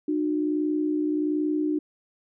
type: tone pair together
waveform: sine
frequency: 302.2 / 363.5 Hz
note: D4 / F#4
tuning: +50 / -31 cents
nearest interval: minor third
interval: 319 cents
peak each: -23 / -30 dBFS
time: 0.08-1.79 s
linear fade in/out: 5 ms
effects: none